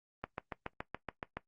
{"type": "click train", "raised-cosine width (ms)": 0.5, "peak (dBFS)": -22, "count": 9, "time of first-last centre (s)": [0.24, 1.37], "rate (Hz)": 7.08, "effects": ["noise-tail reverb RT60 0.1 s tail -18 dB re dry", "Opus 24 kbps"]}